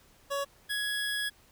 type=tone pair in turn; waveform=25% pulse; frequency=560 / 1671.8 Hz; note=C#5 / G#6; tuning=+18 / +11 cents; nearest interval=octave + perfect fifth; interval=1893 cents; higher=second; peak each=-26 dBFS; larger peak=neither; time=0.3-0.45 / 0.69-1.3 s; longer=second; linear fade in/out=20 ms; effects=pink hiss -61 dBFS RMS until 1.51 s